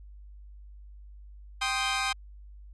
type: chord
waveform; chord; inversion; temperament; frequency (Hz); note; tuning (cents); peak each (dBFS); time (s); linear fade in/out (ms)
15% pulse; C minor; second; equal; 784 / 1046.5 / 1244.5; G5 / C6 / Eb6; 0 / 0 / 0; -24 / -26 / -25; 1.61-2.13; 10
effects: added 50 Hz sine -45 dBFS peak until 2.73 s + resampled to 22050 Hz